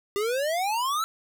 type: exponential sweep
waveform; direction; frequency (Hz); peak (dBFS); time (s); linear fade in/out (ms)
square; up; 394.2 to 1350; -25; 0.16-1.04; 0
effects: none